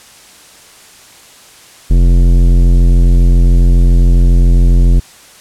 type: tone with tanh clipping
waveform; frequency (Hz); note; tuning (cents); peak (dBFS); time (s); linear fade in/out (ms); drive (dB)
sine; 43.65; F1; 0; -6; 1.9-5; 10; 15
effects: white hiss -39 dBFS RMS until 5.4 s + low-pass 10000 Hz 12 dB/octave